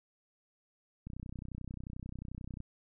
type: click train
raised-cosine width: 5 ms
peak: -30 dBFS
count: 49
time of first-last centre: 1.07-2.604 s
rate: 31.3 Hz
effects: none